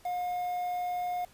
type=tone with quantisation; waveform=triangle; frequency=716 Hz; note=F5; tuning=43 cents sharp; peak=-28 dBFS; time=0.05-1.25 s; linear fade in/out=5 ms; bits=8; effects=pink hiss -59 dBFS RMS until 1.33 s + resampled to 32000 Hz